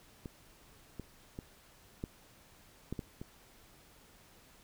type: clicks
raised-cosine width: 3 ms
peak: -29 / -28 / -28 / -24 / -24 / -25 / -30 dBFS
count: 7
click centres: 0.258 / 0.997 / 1.389 / 2.039 / 2.926 / 2.992 / 3.215 s
effects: pink hiss -61 dBFS RMS until 4.63 s